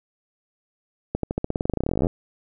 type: accelerating click train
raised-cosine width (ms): 2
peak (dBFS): -10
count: 27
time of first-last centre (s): 1.15-2.069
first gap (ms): 83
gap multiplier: 0.92
effects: none